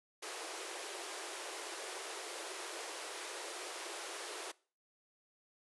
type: band-pass noise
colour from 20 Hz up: pink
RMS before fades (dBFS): -45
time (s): 0.22-4.52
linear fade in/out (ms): 10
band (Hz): 330 to 11000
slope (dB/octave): 96
effects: noise-tail reverb RT60 0.4 s tail -22 dB re dry